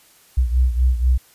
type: beating tone pair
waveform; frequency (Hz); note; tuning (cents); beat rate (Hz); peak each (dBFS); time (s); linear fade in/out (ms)
sine; 61.74 / 65.84; B1 / C2; 0 / +11; 4.1; -15 / -20; 0.37-1.18; 10
effects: white hiss -52 dBFS RMS until 1.34 s + resampled to 32000 Hz